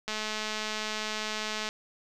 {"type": "click train", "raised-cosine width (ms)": 0.2, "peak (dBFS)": -16, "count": 347, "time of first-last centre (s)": [0.08, 1.689], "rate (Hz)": 215, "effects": []}